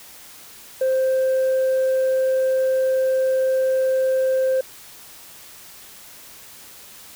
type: tone with tanh clipping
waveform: sine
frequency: 523.3 Hz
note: C5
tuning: in tune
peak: -17 dBFS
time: 0.81-4.61 s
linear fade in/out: 5 ms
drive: 1 dB
effects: white hiss -43 dBFS RMS until 7.15 s